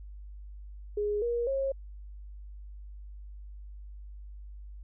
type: tone with pitch steps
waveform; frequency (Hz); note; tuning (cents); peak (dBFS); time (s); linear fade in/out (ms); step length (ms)
sine; 415.3 / 474.3 / 541.7; G#4 / A#4 / C#5; 0 / +30 / -40; -27; 0.97-1.72; 5; 250
effects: added 50 Hz sine -42 dBFS peak until 4.83 s